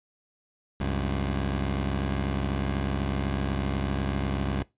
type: tone pair together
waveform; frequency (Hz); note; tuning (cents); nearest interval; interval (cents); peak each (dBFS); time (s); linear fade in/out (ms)
15% pulse; 68.1 / 96.05; C#2 / G2; -30 / -35; tritone; 595; -21 / -26; 0.8-4.63; 5
effects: noise-tail reverb RT60 0.2 s tail -20 dB re dry + resampled to 8000 Hz